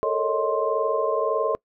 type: tone cluster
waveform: sine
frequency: 434.8 / 456.5 / 556 / 629 / 1052 Hz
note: A4 / A#4 / C#5 / D#5 / C6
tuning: -21 / -36 / +5 / +19 / +9 cents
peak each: -27 dBFS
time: 0.03-1.55 s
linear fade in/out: 0 ms
effects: noise-tail reverb RT60 0.1 s tail -25 dB re dry